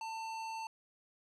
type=tone; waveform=square; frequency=894 Hz; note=A5; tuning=27 cents sharp; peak=-40 dBFS; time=0.01-0.67 s; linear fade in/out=2 ms; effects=low-pass 7000 Hz 12 dB/octave